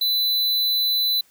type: tone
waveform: square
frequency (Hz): 4000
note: B7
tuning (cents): +21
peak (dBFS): -19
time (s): 0.01-1.21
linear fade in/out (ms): 5
effects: white hiss -58 dBFS RMS until 1.3 s